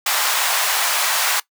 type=high-pass noise; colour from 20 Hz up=pink; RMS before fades=-19 dBFS; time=0.06-1.4 s; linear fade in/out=5 ms; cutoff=770 Hz; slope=24 dB/octave; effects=noise-tail reverb RT60 0.1 s tail -20 dB re dry